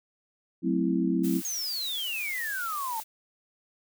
sine chord, F# half-diminished seventh, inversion none, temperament equal, 185 / 220 / 261.6 / 329.6 Hz, F#3 / A3 / C4 / E4, 0 / 0 / 0 / 0 cents, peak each -28 / -32 / -28 / -28 dBFS, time 0.62-1.42 s, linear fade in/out 50 ms
blue noise, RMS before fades -39 dBFS, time 1.23-3.04 s, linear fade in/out 20 ms
sine exponential sweep, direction down, 6645 to 872 Hz, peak -30 dBFS, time 1.45-3 s, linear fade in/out 0 ms
effects none

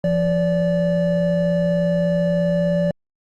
triangle tone pair together, 172.2 / 579.9 Hz, F3 / D5, -24 / -22 cents, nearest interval octave + major sixth, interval 2102 cents, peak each -17 dBFS, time 0.04-2.91 s, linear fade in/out 2 ms, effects Opus 32 kbps

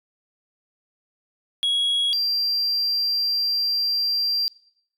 sine tone pair in turn, 3322 / 4725 Hz, G#7 / D8, 0 / +10 cents, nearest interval tritone, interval 610 cents, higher second, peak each -16 / -18 dBFS, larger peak first, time 1.63-2.13 / 2.13-4.48 s, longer second, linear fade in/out 0 ms, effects noise-tail reverb RT60 0.7 s tail -24 dB re dry + tanh soft clip ceiling -18 dBFS

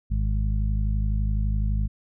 harmonic tone, 51.91 Hz, G#1, in tune, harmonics 1 / 2 / 3 / 4, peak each -22 / -28 / -35 / -35 dBFS, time 0.1-1.88 s, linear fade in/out 20 ms, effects none

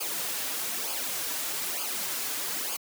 white noise with flanger, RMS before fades -32 dBFS, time 0-2.77 s, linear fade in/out 10 ms, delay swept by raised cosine 0.52 to 5.72 ms, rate 1.1 Hz, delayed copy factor -0.7, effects high-pass 200 Hz 12 dB/octave

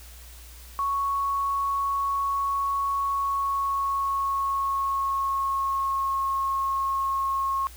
sine tone with pitch glide, 1108.7 to 1085.9 Hz, C#6 to C#6, 0 to -36 cents, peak -23 dBFS, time 0.79-7.67 s, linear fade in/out 0 ms, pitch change -36 cents, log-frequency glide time 3.04-6.21 s, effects added 60 Hz sine -44 dBFS peak until 7.76 s + white hiss -49 dBFS RMS until 7.76 s

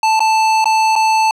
square tone with dropouts, 880 Hz, A5, in tune, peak -11 dBFS, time 0.03-1.31 s, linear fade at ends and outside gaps 2 ms, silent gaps 0.194-0.204 / 0.643-0.656 / 0.955-0.961 s, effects low-pass 7000 Hz 12 dB/octave

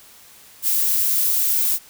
violet noise, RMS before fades -19 dBFS, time 0.62-1.79 s, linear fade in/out 50 ms, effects white hiss -47 dBFS RMS until 1.89 s

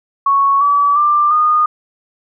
sine tone with pitch steps, 1108.7 / 1146.5 / 1185.5 / 1225.9 Hz, C#6 / D6 / D6 / D#6, 0 / -42 / +16 / -26 cents, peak -9 dBFS, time 0.26-1.66 s, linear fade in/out 5 ms, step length 350 ms, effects none

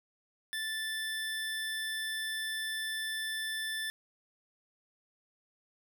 25% pulse tone, 1760 Hz, A6, in tune, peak -30 dBFS, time 0.53-3.9 s, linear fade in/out 0 ms, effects none

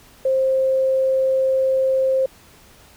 sine tone, 528 Hz, C5, 16 cents sharp, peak -15 dBFS, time 0.25-2.26 s, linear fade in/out 5 ms, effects pink hiss -49 dBFS RMS until 2.96 s

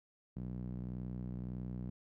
sawtooth tone with band-pass filter, 61.74 Hz, B1, in tune, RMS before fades -42 dBFS, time 0.36-1.9 s, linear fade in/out 5 ms, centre 170 Hz, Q 2.1, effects none

